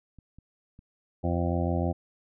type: clicks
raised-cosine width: 5 ms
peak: -37 dBFS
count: 3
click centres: 0.187 / 0.386 / 0.791 s
type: harmonic tone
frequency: 86.4 Hz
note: F2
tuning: 18 cents flat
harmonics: 1 / 2 / 3 / 4 / 6 / 7 / 8 / 9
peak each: -28 / -31 / -33 / -34 / -36 / -36 / -37 / -38 dBFS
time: 1.23-1.93 s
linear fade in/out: 20 ms
effects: none